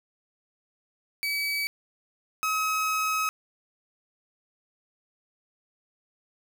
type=tone pair in turn; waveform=30% pulse; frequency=2284 / 1276.3 Hz; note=D7 / D#6; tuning=-49 / +44 cents; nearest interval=minor seventh; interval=1007 cents; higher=first; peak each=-24 / -22 dBFS; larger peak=second; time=1.23-1.67 / 2.43-3.29 s; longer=second; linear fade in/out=0 ms; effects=none